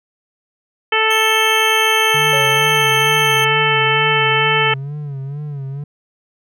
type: harmonic tone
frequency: 440 Hz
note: A4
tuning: in tune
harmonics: 1 / 2 / 3 / 4 / 5 / 6 / 7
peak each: -20 / -20 / -20 / -20 / -20 / -20 / -20 dBFS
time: 0.92-4.74 s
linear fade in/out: 5 ms
type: tone with pitch glide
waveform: sawtooth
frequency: 3174 to 3154 Hz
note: G7 to G7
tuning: +21 to +10 cents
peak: -18 dBFS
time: 1.1-3.45 s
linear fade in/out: 10 ms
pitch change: -11 cents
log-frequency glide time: 1.43-2.52 s
type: tone with vibrato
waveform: triangle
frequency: 142 Hz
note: C#3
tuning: 42 cents sharp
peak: -21 dBFS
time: 2.14-5.84 s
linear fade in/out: 5 ms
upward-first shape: sine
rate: 2.2 Hz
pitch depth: 92 cents each way
type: tone with exponential decay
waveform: triangle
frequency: 554.4 Hz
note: C#5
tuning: in tune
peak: -18 dBFS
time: 2.33-3.25 s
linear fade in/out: 0 ms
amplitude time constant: 200 ms
effects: none